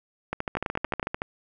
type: two click trains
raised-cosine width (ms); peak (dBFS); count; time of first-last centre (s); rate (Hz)
0.5; -13 / -12; 13 / 6; 0.33-1.219 / 0.57-1.029; 13.5 / 10.9
effects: none